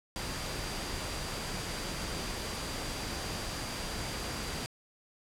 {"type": "tone in noise", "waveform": "sine", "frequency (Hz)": 4738, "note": "D8", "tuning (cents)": 14, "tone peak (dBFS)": -46, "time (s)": [0.16, 4.66], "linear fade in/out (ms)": 0, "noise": "pink", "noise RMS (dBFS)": -37, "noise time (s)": [0.16, 4.66], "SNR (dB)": -12, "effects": ["low-pass 10000 Hz 12 dB/octave"]}